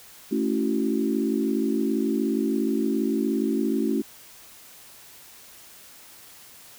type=chord; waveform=sine; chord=F# minor seventh; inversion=first; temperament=equal with one note detuned; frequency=220 / 277.2 / 329.6 / 376.2 Hz; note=A3 / C#4 / E4 / F#4; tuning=0 / 0 / 0 / +29 cents; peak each=-26 / -26 / -28 / -29 dBFS; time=0.31-4.02 s; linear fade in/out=10 ms; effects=white hiss -48 dBFS RMS until 6.78 s